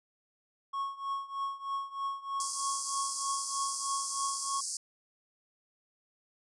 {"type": "tone with tremolo", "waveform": "triangle", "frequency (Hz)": 1100, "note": "C#6", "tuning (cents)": -14, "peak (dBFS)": -28, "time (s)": [0.73, 4.61], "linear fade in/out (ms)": 10, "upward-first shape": "triangle", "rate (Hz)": 3.2, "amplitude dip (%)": 90}
{"type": "band-pass noise", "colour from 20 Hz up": "white", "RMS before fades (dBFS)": -37, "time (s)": [2.4, 4.77], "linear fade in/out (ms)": 2, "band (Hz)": [4600, 9900], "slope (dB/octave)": 96}
{"effects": ["resampled to 24000 Hz"]}